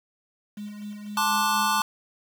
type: tone with tremolo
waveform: sine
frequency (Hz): 207.7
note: G#3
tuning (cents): 0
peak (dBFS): -32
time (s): 0.57-1.81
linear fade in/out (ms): 5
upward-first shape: sine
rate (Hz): 4.1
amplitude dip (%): 50
type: chord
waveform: square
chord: D dominant seventh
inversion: second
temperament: just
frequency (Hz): 881 / 1057.2 / 1174.7 / 1468.3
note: A5 / C6 / D6 / F#6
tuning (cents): +2 / +18 / 0 / -14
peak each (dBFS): -26 / -29 / -27 / -31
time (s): 1.17-1.82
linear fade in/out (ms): 2
effects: 8-bit